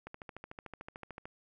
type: click train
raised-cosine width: 0.5 ms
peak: -29 dBFS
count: 17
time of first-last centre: 0.07-1.255 s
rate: 13.5 Hz
effects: none